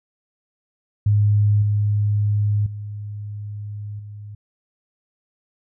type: tone with level steps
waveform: sine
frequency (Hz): 103.83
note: G#2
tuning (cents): 0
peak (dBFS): -13 / -16 / -28 / -33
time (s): 1.06-4.35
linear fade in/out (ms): 5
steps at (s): 1.62 / 2.66 / 3.99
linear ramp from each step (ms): 5
effects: none